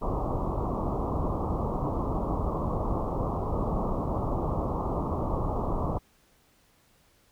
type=low-pass noise; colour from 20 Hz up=pink; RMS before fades=-29 dBFS; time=0.01-5.99 s; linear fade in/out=20 ms; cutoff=1200 Hz; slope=96 dB/octave; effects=pink hiss -64 dBFS RMS until 7.31 s